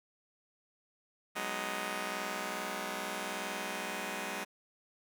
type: chord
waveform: 5% pulse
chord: G# minor seventh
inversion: third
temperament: just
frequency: 186.89 / 207.7 / 249.2 / 311.5 Hz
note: F#3 / G#3 / B3 / D#4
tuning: +18 / 0 / +16 / +2 cents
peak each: -31 / -29 / -32 / -32 dBFS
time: 1.35-4.45 s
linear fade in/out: 20 ms
effects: none